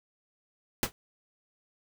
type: noise with exponential decay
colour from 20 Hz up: pink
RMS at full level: -22 dBFS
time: 0.83-0.92 s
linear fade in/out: 0 ms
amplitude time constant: 18 ms
effects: none